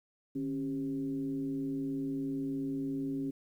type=tone with frequency modulation; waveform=sine; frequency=273.1 Hz; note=C#4; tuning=26 cents flat; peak=-32 dBFS; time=0.35-3.31 s; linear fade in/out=10 ms; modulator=123 Hz; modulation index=0.56; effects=11-bit